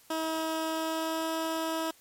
15% pulse tone with pitch glide, 320.3 to 323.3 Hz, E4 to E4, -50 to -34 cents, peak -23 dBFS, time 0.1-1.91 s, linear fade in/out 5 ms, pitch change +16 cents, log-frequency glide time 0.7-1.31 s, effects white hiss -59 dBFS RMS until 2 s + MP3 64 kbps

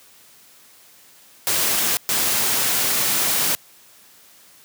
white noise bursts at uneven times, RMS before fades -20 dBFS, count 2, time 1.47-1.97 / 2.09-3.55 s, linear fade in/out 0 ms, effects white hiss -50 dBFS RMS until 4.64 s + high-pass 100 Hz 12 dB/octave

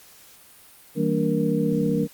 sine tone cluster, 159.8 / 194.7 / 229.9 / 289.9 / 469.9 Hz, D#3 / G3 / A#3 / D4 / A#4, +47 / -12 / -24 / -22 / +14 cents, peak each -26 dBFS, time 0.95-2.08 s, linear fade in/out 50 ms, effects white hiss -50 dBFS RMS until 2.13 s + Opus 48 kbps

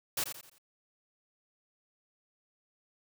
white noise with echo, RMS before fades -32 dBFS, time 0.17-0.24 s, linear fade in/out 5 ms, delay 86 ms, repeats 4, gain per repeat -8 dB, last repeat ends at 0.584 s, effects none

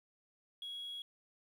sine tone, 3323 Hz, G#7, in tune, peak -40 dBFS, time 0.62-1.02 s, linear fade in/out 2 ms, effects tanh soft clip ceiling -39 dBFS + 11-bit

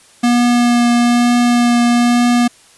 square tone with vibrato, 240.2 Hz, B3, 48 cents flat, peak -10 dBFS, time 0.23-2.48 s, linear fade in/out 10 ms, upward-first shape triangle, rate 1.1 Hz, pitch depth 12 cents each way, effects white hiss -46 dBFS RMS until 2.77 s + resampled to 24000 Hz

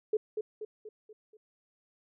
sine tone with echo, 428.9 Hz, A4, 44 cents flat, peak -24 dBFS, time 0.13-0.17 s, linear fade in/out 5 ms, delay 240 ms, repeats 5, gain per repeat -6 dB, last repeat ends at 1.37 s, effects none

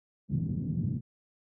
pink band-pass noise, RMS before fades -31 dBFS, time 0.28-1.01 s, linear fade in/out 50 ms, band 110 to 210 Hz, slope 24 dB/octave, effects none

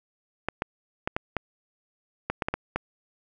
clicks, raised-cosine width 0.5 ms, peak -11 dBFS, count 10, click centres 0.486 / 0.621 / 1.075 / 1.165 / 1.367 / 2.3 / 2.422 / 2.485 / 2.54 / 2.76 s, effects none

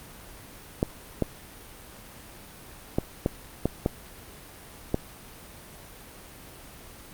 clicks, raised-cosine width 2 ms, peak -9 dBFS, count 7, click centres 0.829 / 1.223 / 2.985 / 3.261 / 3.656 / 3.861 / 4.944 s, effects pink hiss -46 dBFS RMS until 7.13 s + Opus 32 kbps

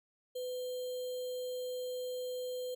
sine tone with sample-and-hold, 502 Hz, B4, 28 cents sharp, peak -36 dBFS, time 0.35-2.75 s, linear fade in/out 10 ms, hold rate 3675 Hz, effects none

